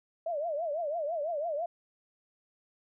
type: tone with vibrato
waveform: sine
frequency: 630 Hz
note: D#5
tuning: 21 cents sharp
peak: -30 dBFS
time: 0.26-1.66 s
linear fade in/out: 5 ms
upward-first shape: triangle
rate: 6 Hz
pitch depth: 210 cents each way
effects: none